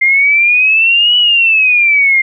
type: exponential two-way sweep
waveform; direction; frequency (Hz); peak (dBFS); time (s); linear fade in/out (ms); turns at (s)
sine; up then down; 2100 to 2960 to 2100; -6; 0.01-2.22; 10; 1.17
effects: none